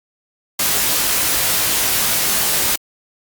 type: noise with comb filter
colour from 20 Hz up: white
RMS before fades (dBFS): -17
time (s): 0.59-2.76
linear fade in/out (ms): 5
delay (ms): 19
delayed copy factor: +0.5
effects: Opus 48 kbps